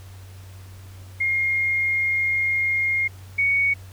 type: tone pair in turn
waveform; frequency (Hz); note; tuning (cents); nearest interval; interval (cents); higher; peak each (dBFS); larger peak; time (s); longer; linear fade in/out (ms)
sine; 2133 / 2231; C7 / C#7; +33 / +11; minor second; 78; second; -19 / -17; second; 1.2-3.08 / 3.38-3.74; first; 10
effects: added 94 Hz sine -39 dBFS peak until 3.92 s + pink hiss -50 dBFS RMS until 3.92 s